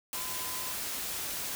sine tone in noise, 1016 Hz, B5, 49 cents sharp, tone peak -44 dBFS, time 0.15-0.72 s, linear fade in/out 0 ms, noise white, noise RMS -36 dBFS, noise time 0.13-1.55 s, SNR -11 dB, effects none

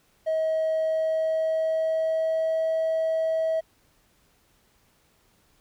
triangle tone with pitch glide, 637 to 644.4 Hz, D#5 to E5, +41 to -39 cents, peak -19 dBFS, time 0.26-3.61 s, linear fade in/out 20 ms, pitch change +20 cents, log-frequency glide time 0.74-2.7 s, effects tanh soft clip ceiling -18 dBFS + pink hiss -64 dBFS RMS until 5.6 s

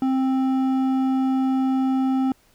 sine tone with hard clipping, 263.3 Hz, C4, 11 cents sharp, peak -20 dBFS, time 0.02-2.32 s, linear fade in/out 2 ms, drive 8 dB, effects pink hiss -59 dBFS RMS until 2.54 s

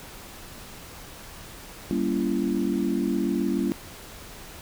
sine chord, G diminished seventh, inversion none, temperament just, 196 / 235.2 / 282.2 / 338.7 Hz, G3 / Bb3 / Db4 / Fb4, 0 / +16 / +31 / +47 cents, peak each -28 dBFS, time 1.91-3.72 s, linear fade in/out 0 ms, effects pink hiss -43 dBFS RMS until 4.61 s

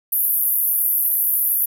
pink band-pass noise, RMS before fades -19 dBFS, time 0.12-1.66 s, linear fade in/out 10 ms, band 11000 to 15000 Hz, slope 96 dB/octave, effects none

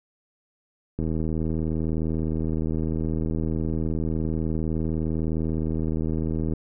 click train, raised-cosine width 3 ms, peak -15 dBFS, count 443, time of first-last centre 0.99-6.536 s, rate 79.7 Hz, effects none

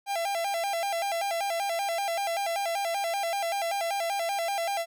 45% pulse tone with vibrato, 733 Hz, F#5, 16 cents flat, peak -27 dBFS, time 0.06-4.86 s, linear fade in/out 50 ms, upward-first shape square, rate 5.2 Hz, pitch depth 150 cents each way, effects none

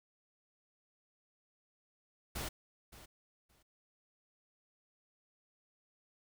pink noise with echo, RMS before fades -40 dBFS, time 2.35-2.49 s, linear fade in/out 10 ms, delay 570 ms, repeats 2, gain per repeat -15 dB, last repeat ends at 3.63 s, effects none

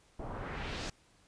pink noise with low-pass filter sweep, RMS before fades -40 dBFS, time 0.19-0.9 s, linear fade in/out 5 ms, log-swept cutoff 640 to 6400 Hz, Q 1.3, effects pink hiss -66 dBFS RMS until 1.27 s + resampled to 22050 Hz

